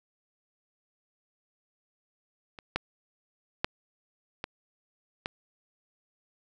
clicks, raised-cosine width 0.3 ms, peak -27 / -11 / -9 / -17 / -15 dBFS, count 5, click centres 2.588 / 2.76 / 3.645 / 4.441 / 5.259 s, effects none

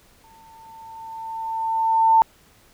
sine tone with exponential growth, 897 Hz, A5, 33 cents sharp, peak -10 dBFS, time 0.24-2.22 s, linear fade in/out 0 ms, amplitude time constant 430 ms, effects pink hiss -55 dBFS RMS until 2.73 s

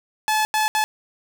sawtooth tone bursts at uneven times, 862 Hz, A5, 36 cents flat, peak -14 dBFS, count 3, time 0.28-0.45 / 0.54-0.68 / 0.75-0.84 s, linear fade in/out 0 ms, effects none

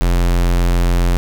square tone, 43.65 Hz, F1, in tune, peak -12 dBFS, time 0.01-1.17 s, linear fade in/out 0 ms, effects none

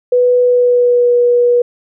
sine tone with pitch glide, 493.9 to 484.3 Hz, B4 to B4, 0 to -34 cents, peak -7 dBFS, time 0.12-1.62 s, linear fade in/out 5 ms, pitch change -34 cents, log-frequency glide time 0.41-1.14 s, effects none

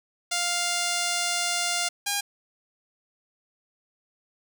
5% pulse tone pair in turn, 700 / 809.5 Hz, F5 / G#5, +4 / -45 cents, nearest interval minor third, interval 251 cents, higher second, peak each -13 dBFS, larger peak neither, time 0.31-1.89 / 2.06-2.21 s, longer first, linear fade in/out 10 ms, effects none

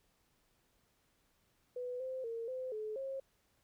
sine tone with pitch steps, 496 / 519 / 459.1 / 514 / 430.3 / 538 Hz, B4 / C5 / A#4 / C5 / A4 / C5, +7 / -14 / -26 / -31 / -39 / +48 cents, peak -38 dBFS, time 1.76-3.2 s, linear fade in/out 5 ms, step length 240 ms, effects pink hiss -75 dBFS RMS until 3.63 s

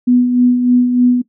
sine tone with tremolo, 246.9 Hz, B3, in tune, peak -6 dBFS, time 0.07-1.22 s, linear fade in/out 10 ms, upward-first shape sine, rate 3.3 Hz, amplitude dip 50%, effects noise-tail reverb RT60 0.1 s tail -17 dB re dry

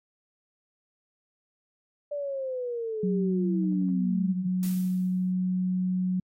sine linear sweep, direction down, 587.3 to 170 Hz, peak -29 dBFS, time 2.11-4.47 s, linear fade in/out 10 ms
sine tone with pitch glide, 185.2 to 183.81 Hz, F#3 to F#3, +2 to -11 cents, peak -24 dBFS, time 3.03-6.2 s, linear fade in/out 5 ms, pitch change -13 cents, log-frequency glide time 4.19-4.45 s
blue noise with exponential decay, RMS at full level -37 dBFS, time 4.63-5.32 s, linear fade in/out 0 ms, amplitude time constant 150 ms
effects AAC 48 kbps

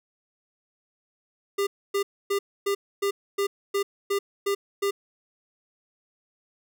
square tone bursts, 400 Hz, G4, 35 cents sharp, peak -23 dBFS, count 10, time 1.58-4.91 s, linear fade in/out 10 ms, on 90 ms, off 270 ms, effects none

